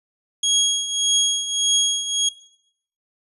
25% pulse tone with tremolo, 3300 Hz, G#7, 12 cents flat, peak -11 dBFS, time 0.43-2.29 s, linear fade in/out 5 ms, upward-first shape triangle, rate 1.7 Hz, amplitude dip 75%, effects noise-tail reverb RT60 0.7 s tail -18 dB re dry + resampled to 32000 Hz

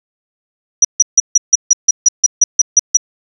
sine tone bursts, 5840 Hz, F#8, 24 cents flat, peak -3 dBFS, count 13, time 0.82-2.971 s, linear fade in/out 5 ms, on 27 ms, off 150 ms, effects 7-bit

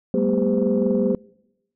sine tone cluster, 194.3 / 215 / 239.8 / 399.8 / 513 Hz, G3 / A3 / A#3 / G4 / C5, -15 / -40 / +49 / +34 / -34 cents, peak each -23 dBFS, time 0.14-1.15 s, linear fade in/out 2 ms, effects noise-tail reverb RT60 1.0 s tail -26 dB re dry + tanh soft clip ceiling -9 dBFS

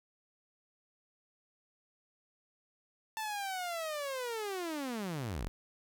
sawtooth linear sweep, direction down, 889 to 33.83 Hz, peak -32 dBFS, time 3.17-5.48 s, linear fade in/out 0 ms, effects none

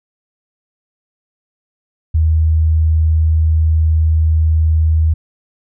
sine tone, 79.4 Hz, D#2, 36 cents sharp, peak -9 dBFS, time 2.14-5.14 s, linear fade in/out 10 ms, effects none

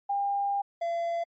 sine / triangle tone pair in turn, 802 / 679.4 Hz, G5 / F5, +39 / -48 cents, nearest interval minor third, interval 287 cents, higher first, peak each -25 dBFS, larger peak neither, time 0.09-0.62 / 0.81-1.24 s, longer first, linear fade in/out 10 ms, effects MP3 32 kbps

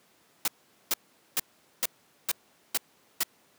white noise bursts, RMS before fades -26 dBFS, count 7, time 0.45-3.233 s, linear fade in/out 2 ms, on 29 ms, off 430 ms, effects pink hiss -63 dBFS RMS until 3.58 s + high-pass 200 Hz 12 dB/octave

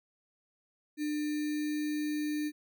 sine tone with sample-and-hold, 300.1 Hz, D4, 38 cents sharp, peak -30 dBFS, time 0.97-2.52 s, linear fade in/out 50 ms, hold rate 2100 Hz, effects none

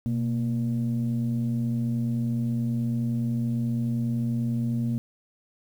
sine tone pair together, 123.47 / 232.9 Hz, B2 / A#3, 0 / -1 cents, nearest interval major seventh, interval 1099 cents, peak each -25 dBFS, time 0.06-4.98 s, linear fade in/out 0 ms, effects tanh soft clip ceiling -19 dBFS + 9-bit

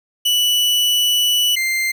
40% pulse tone pair in turn, 2960 / 2093 Hz, F#7 / C7, 0 / 0 cents, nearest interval tritone, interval 600 cents, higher first, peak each -13 / -16 dBFS, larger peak first, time 0.25-1.56 / 1.56-1.92 s, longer first, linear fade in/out 10 ms, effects none

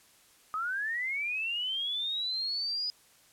sine linear sweep, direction up, 1238 to 4978 Hz, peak -30 dBFS, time 0.54-2.9 s, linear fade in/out 0 ms, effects white hiss -61 dBFS RMS until 3.32 s + low-pass 12000 Hz 12 dB/octave

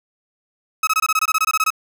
30% pulse tone bursts, 1282 Hz, E6, 49 cents flat, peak -12 dBFS, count 14, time 0.83-1.704 s, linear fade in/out 5 ms, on 42 ms, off 22 ms, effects none

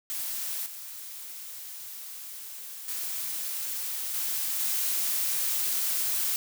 blue noise with level steps, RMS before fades -33 / -41 / -33 / -30 / -28 dBFS, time 0.1-6.36 s, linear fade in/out 0 ms, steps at 0.66 / 2.88 / 4.14 / 4.6 s, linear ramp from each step 2 ms, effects none

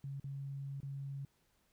sine tone with dropouts, 138.3 Hz, C#3, 4 cents flat, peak -40 dBFS, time 0.04-1.25 s, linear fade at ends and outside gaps 2 ms, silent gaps 0.199-0.242 / 0.803-0.83 s, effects pink hiss -75 dBFS RMS until 1.72 s

